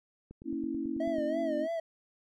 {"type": "click train", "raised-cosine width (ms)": 3, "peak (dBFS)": -34, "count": 9, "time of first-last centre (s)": [0.31, 1.184], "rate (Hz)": 9.15}
{"type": "chord", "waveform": "sine", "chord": "A# diminished", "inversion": "none", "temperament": "equal with one note detuned", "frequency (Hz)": [233.1, 277.2, 325.7], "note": ["A#3", "C#4", "E4"], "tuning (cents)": [0, 0, -21], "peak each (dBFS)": [-39, -35, -35], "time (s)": [0.44, 1.68], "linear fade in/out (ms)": 50}
{"type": "tone with vibrato", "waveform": "triangle", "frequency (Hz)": 634, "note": "D#5", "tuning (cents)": 32, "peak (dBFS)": -29, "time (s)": [1, 1.8], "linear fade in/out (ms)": 5, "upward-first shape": "sine", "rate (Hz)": 3.1, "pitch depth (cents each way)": 100}
{"effects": []}